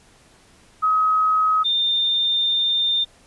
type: tone pair in turn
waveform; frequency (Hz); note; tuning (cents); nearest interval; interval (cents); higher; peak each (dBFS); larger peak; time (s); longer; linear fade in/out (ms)
sine; 1270 / 3611; D#6 / A7; +35 / +44; octave + tritone; 1809; second; -15 / -17; first; 0.82-1.64 / 1.64-3.05; second; 20
effects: pink hiss -53 dBFS RMS until 3.26 s + resampled to 24000 Hz